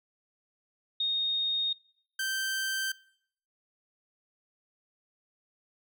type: tone pair in turn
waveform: sine / sawtooth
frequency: 3708 / 1559 Hz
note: A#7 / G6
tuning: -10 / -10 cents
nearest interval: octave + minor third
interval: 1500 cents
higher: first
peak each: -26 dBFS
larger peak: neither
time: 1-1.73 / 2.19-2.92 s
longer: neither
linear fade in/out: 5 ms
effects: noise-tail reverb RT60 0.7 s tail -24 dB re dry